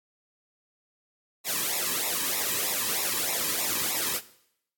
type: noise with flanger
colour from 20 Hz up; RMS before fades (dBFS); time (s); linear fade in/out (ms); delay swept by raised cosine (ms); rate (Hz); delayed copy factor
white; -28; 1.44-4.21; 50; 0.64 to 1.44; 3.2; -1
effects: noise-tail reverb RT60 0.7 s tail -17 dB re dry + AAC 64 kbps